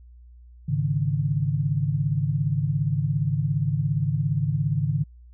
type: chord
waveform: sine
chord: Ab suspended fourth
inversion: none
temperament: just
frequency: 103.83 / 138.43 / 155.74 Hz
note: Ab2 / Db3 / Eb3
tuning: 0 / -2 / +2 cents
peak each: -28 / -24 / -25 dBFS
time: 0.68-5.04 s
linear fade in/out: 10 ms
effects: added 60 Hz sine -45 dBFS peak until 5.33 s